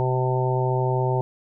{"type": "harmonic tone", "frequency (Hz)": 127.9, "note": "C3", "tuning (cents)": -39, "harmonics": [1, 3, 4, 5, 6, 7], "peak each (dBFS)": [-22, -26, -31, -31, -33, -28], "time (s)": [0, 1.21], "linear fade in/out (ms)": 0, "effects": []}